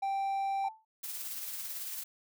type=tone; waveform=triangle; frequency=784 Hz; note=G5; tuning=in tune; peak=-28 dBFS; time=0.02-0.69 s; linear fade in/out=10 ms
type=tone with exponential decay; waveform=sine; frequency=880 Hz; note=A5; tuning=in tune; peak=-33 dBFS; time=0.64-0.85 s; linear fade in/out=5 ms; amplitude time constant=45 ms
type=noise with tremolo; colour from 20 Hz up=blue; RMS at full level=-38 dBFS; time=1.03-2.04 s; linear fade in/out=10 ms; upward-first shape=triangle; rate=18 Hz; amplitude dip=40%
effects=none